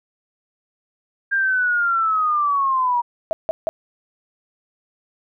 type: linear sweep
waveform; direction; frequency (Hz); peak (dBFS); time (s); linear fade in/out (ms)
sine; down; 1607 to 947; -16; 1.31-3.02; 20
type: tone bursts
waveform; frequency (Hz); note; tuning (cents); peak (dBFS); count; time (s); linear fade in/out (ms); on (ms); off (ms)
sine; 645; E5; -38; -17; 3; 3.31-3.69; 0; 20; 160
effects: none